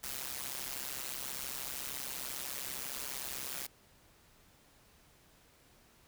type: noise with amplitude modulation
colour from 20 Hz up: white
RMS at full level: -37 dBFS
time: 0.03-3.67 s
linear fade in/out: 10 ms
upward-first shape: sine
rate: 133 Hz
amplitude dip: 90%
effects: pink hiss -64 dBFS RMS until 6.07 s